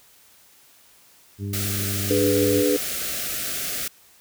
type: harmonic tone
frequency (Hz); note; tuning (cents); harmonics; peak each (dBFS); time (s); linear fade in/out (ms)
100; G2; +35; 1 / 2 / 3 / 4; -27 / -33 / -37 / -39; 1.38-2.64; 50
type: band-stop noise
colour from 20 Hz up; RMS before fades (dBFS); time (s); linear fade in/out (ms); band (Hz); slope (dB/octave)
white; -28; 1.53-3.88; 5; 750 to 1200; 96
type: chord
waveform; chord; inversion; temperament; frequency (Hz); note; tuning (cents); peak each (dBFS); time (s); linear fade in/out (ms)
sine; G# diminished; second; equal; 293.7 / 415.3 / 493.9; D4 / G#4 / B4; 0 / 0 / 0; -22; 2.1-2.77; 10
effects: white hiss -54 dBFS RMS until 4.2 s